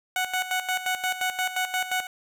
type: tone with tremolo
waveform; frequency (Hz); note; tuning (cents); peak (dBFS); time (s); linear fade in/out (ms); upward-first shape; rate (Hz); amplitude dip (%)
15% pulse; 740; F#5; 0; -17; 0.16-2.07; 2; square; 5.7; 70
effects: none